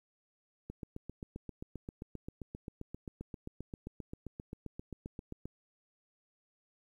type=click train; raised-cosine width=3 ms; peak=-29 dBFS; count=37; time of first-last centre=0.7-5.456 s; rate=7.57 Hz; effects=11-bit